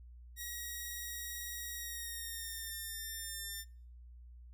5% pulse tone with pitch glide, 1898 to 1799.8 Hz, A#6 to A6, +31 to +39 cents, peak -31 dBFS, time 0.36-3.65 s, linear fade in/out 50 ms, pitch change -92 cents, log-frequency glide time 1.76-2.74 s, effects noise-tail reverb RT60 0.5 s tail -23 dB re dry + added 60 Hz sine -51 dBFS peak until 4.53 s

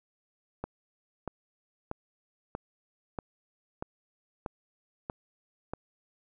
click train, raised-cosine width 1 ms, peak -20 dBFS, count 9, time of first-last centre 0.64-5.736 s, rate 1.57 Hz, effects none

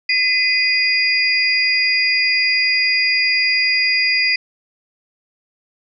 sine tone cluster, 2032 / 2477 / 4839 Hz, B6 / D#7 / D#8, +49 / -8 / -49 cents, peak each -18 dBFS, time 0.09-4.36 s, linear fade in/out 5 ms, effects none

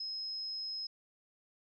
sine tone, 5130 Hz, E8, 48 cents flat, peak -37 dBFS, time 0-0.87 s, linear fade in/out 5 ms, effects none

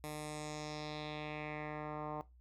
10% pulse tone with low-pass filter sweep, 151.3 Hz, D#3, 48 cents flat, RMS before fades -43 dBFS, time 0.04-2.21 s, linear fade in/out 0 ms, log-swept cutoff 12000 to 1000 Hz, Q 2.5, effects noise-tail reverb RT60 0.2 s tail -17 dB re dry + added 61 Hz sine -59 dBFS peak until 2.4 s

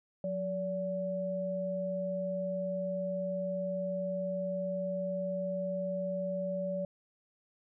sine tone pair together, 180.9 / 574.3 Hz, F#3 / D5, -39 / -39 cents, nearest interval octave + minor sixth, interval 2000 cents, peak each -37 / -33 dBFS, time 0.24-6.85 s, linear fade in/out 2 ms, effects none

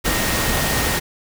sine tone in noise, 1859 Hz, A#6, 5 cents flat, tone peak -28 dBFS, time 0.04-1 s, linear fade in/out 20 ms, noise pink, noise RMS -20 dBFS, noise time 0.04-1 s, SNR -11 dB, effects none

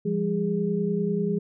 sine tone cluster, 171.4 / 201.6 / 411.2 Hz, F3 / G3 / G#4, -32 / +49 / -17 cents, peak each -27 dBFS, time 0.05-1.39 s, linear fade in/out 10 ms, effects none

